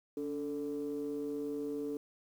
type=ring-modulated tone; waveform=triangle; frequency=77.78 Hz; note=D#2; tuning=in tune; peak=-29 dBFS; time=0.17-1.97 s; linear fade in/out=0 ms; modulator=364 Hz; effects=tanh soft clip ceiling -28 dBFS + 10-bit